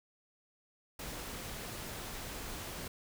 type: noise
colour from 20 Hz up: pink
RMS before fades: -43 dBFS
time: 0.99-2.88 s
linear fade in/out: 5 ms
effects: none